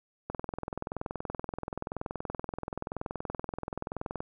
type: click train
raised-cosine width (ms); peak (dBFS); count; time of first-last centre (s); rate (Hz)
1; -20; 83; 0.3-4.205; 21
effects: none